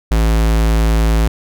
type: tone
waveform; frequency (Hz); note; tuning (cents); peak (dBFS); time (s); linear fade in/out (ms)
square; 55; A1; 0; -11; 0.11-1.28; 5
effects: none